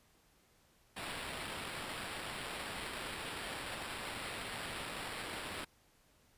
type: noise with sample-and-hold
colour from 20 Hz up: white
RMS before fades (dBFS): -43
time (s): 0.96-5.65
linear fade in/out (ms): 10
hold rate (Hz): 6300
effects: pink hiss -69 dBFS RMS until 6.37 s + resampled to 32000 Hz